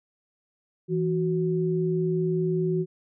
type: tone pair together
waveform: sine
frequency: 164.81 / 370 Hz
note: E3 / F#4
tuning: 0 / 0 cents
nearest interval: octave + major second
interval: 1400 cents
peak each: -25 dBFS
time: 0.88-2.86 s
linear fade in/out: 50 ms
effects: none